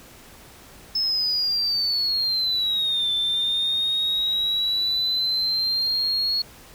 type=linear two-way sweep; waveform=sine; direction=down then up; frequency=5230 to 3532 to 4341 Hz; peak=-19 dBFS; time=0.95-6.42 s; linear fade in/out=5 ms; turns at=3.11 s; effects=tanh soft clip ceiling -17 dBFS + pink hiss -47 dBFS RMS until 6.74 s